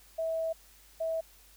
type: tone bursts at uneven times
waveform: sine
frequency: 650 Hz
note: E5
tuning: 24 cents flat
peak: -29 dBFS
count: 2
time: 0.18-0.53 / 1-1.21 s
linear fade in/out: 10 ms
effects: added 50 Hz sine -61 dBFS peak until 1.56 s + white hiss -59 dBFS RMS until 1.56 s